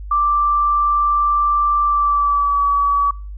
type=tone with pitch glide; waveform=sine; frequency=1174.7 to 1141.3 Hz; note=D6 to D6; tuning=0 to -50 cents; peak=-13 dBFS; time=0.11-3.11 s; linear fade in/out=5 ms; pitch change=-50 cents; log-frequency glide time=1.84-2.63 s; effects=noise-tail reverb RT60 0.4 s tail -25 dB re dry + added 50 Hz sine -28 dBFS peak until 3.37 s